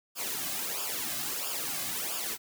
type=noise with flanger; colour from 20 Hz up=white; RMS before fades=-34 dBFS; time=0.15-2.38 s; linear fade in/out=50 ms; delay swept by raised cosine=0.49 to 2.19 ms; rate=1.5 Hz; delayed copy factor=-0.75; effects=none